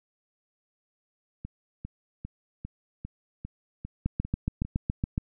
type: two click trains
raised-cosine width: 5 ms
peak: -24 / -14 dBFS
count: 9 / 9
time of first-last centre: 1.45-4.65 / 4.06-5.179 s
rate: 2.5 / 7.15 Hz
effects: none